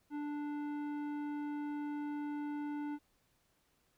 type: tone with tanh clipping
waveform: sine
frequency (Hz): 293.7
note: D4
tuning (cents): 0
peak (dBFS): -39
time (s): 0.1-2.99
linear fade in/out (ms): 50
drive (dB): 13
effects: pink hiss -75 dBFS RMS until 3.97 s